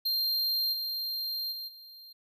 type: tone with level steps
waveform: square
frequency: 4186 Hz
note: C8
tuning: in tune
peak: -27 / -32 / -37 / -48 dBFS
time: 0.05-2.13 s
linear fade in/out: 10 ms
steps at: 0.72 / 1.51 / 1.67 s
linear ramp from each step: 20 ms
effects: none